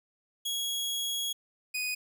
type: tone pair in turn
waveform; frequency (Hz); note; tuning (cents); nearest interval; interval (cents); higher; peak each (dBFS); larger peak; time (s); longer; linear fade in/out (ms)
sawtooth; 3322 / 2486; G#7 / D#7; 0 / -2; perfect fourth; 502; first; -27; neither; 0.45-1.33 / 1.74-1.95; first; 10
effects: none